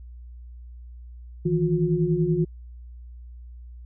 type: tone cluster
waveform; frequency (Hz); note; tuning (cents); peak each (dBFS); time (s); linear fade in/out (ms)
sine; 155.7 / 166.1 / 358.1; D#3 / E3 / F4; +2 / +13 / +43; -24; 1.45-2.45; 10
effects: added 60 Hz sine -39 dBFS peak until 3.85 s